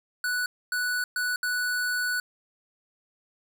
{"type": "tone bursts at uneven times", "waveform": "square", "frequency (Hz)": 1480, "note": "F#6", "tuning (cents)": 0, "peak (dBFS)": -26, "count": 4, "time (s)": [[0.24, 0.46], [0.72, 1.04], [1.16, 1.36], [1.43, 2.2]], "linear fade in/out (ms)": 2, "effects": ["11-bit"]}